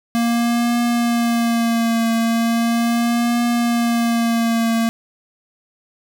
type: tone with vibrato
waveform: square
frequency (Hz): 233.1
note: A#3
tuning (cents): 0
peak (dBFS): -16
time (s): 0.15-4.89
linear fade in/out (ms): 0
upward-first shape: triangle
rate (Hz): 0.38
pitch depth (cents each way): 38
effects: none